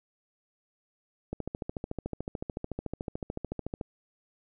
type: click train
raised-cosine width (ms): 2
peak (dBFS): -20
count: 35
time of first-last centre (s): 1.33-3.812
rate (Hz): 13.7
effects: none